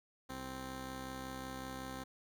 10% pulse tone pair together, 65.4 / 261.6 Hz, C2 / C4, 0 / 0 cents, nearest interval 2 octaves, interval 2400 cents, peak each -39 / -37 dBFS, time 0.29-2.04 s, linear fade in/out 10 ms, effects none

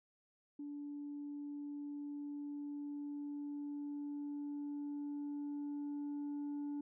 sine tone with level ramp, 289.5 Hz, D4, 25 cents flat, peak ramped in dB -42 to -36 dBFS, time 0.59-6.81 s, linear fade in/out 5 ms, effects tanh soft clip ceiling -38 dBFS

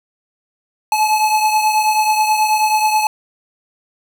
square beating tone pair, 858 / 867.3 Hz, A5 / A5, -44 / -25 cents, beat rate 9.3 Hz, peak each -14 / -21 dBFS, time 0.92-3.07 s, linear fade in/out 2 ms, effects none

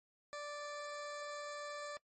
20% pulse tone, 586 Hz, D5, 4 cents flat, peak -38 dBFS, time 0.33-1.97 s, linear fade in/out 0 ms, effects noise-tail reverb RT60 0.1 s tail -22 dB re dry + MP3 32 kbps

